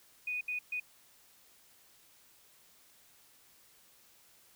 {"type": "tone bursts at uneven times", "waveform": "sine", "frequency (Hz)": 2478, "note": "D#7", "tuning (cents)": -8, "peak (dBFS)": -33, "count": 3, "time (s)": [[0.27, 0.41], [0.48, 0.59], [0.72, 0.8]], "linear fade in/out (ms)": 5, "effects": ["white hiss -63 dBFS RMS until 4.55 s"]}